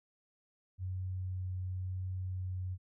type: tone with vibrato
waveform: sine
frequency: 92.5 Hz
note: F#2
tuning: in tune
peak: -35 dBFS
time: 0.78-2.78 s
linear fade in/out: 50 ms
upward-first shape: triangle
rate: 0.95 Hz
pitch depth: 8 cents each way
effects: none